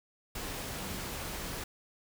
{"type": "tone in noise", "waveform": "sine", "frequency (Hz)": 190, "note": "F#3", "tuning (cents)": 46, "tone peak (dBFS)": -45, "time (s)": [0.79, 1], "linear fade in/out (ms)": 5, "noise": "pink", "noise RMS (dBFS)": -39, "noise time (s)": [0.35, 1.64], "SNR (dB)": -9, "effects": []}